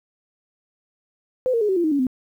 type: tone with pitch steps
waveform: sine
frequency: 510 / 462.3 / 419.1 / 379.9 / 344.3 / 312.1 / 282.9 / 256.5 Hz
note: C5 / A#4 / G#4 / F#4 / F4 / D#4 / C#4 / C4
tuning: -44 / -14 / +16 / +46 / -25 / +5 / +35 / -34 cents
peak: -17 dBFS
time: 1.46-2.068 s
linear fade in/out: 0 ms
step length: 76 ms
effects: 9-bit